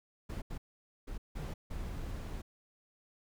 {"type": "noise bursts at uneven times", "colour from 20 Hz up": "brown", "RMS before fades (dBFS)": -40, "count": 5, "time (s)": [[0.29, 0.42], [0.5, 0.58], [1.07, 1.18], [1.35, 1.54], [1.7, 2.42]], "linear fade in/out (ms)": 10, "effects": []}